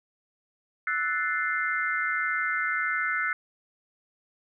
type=chord; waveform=sine; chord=F# half-diminished seventh; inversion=third; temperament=equal; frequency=1318.5 / 1480 / 1760 / 2093 Hz; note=E6 / F#6 / A6 / C7; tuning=0 / 0 / 0 / 0 cents; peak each=-32 / -29 / -32 / -30 dBFS; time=0.87-3.33 s; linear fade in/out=2 ms; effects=none